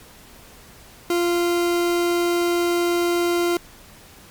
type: tone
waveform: 40% pulse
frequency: 346.9 Hz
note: F4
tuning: 12 cents flat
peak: -17 dBFS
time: 1.1-3.57 s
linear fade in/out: 2 ms
effects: pink hiss -46 dBFS RMS until 4.3 s + MP3 96 kbps